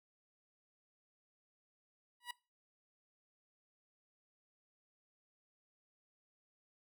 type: tone with exponential growth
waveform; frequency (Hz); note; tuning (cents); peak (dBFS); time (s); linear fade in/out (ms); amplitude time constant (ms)
15% pulse; 969; B5; -33; -32; 2.2-2.31; 5; 22
effects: noise-tail reverb RT60 0.3 s tail -22 dB re dry